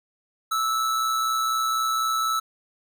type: tone with amplitude modulation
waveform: square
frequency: 1310 Hz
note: E6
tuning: 11 cents flat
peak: -21 dBFS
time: 0.51-2.4 s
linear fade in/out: 10 ms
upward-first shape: sine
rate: 124 Hz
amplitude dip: 35%
effects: none